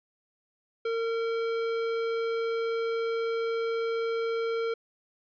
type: tone with tanh clipping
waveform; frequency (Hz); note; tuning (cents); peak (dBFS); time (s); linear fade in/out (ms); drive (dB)
sine; 457.3; A#4; -33; -29; 0.85-4.74; 5; 17
effects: resampled to 11025 Hz